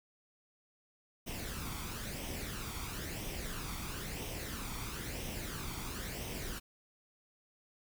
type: noise with flanger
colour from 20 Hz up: pink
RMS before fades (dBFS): -41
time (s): 1.26-6.6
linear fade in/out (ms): 20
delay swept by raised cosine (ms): 0.34 to 0.89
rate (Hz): 1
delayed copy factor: +0.55
effects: none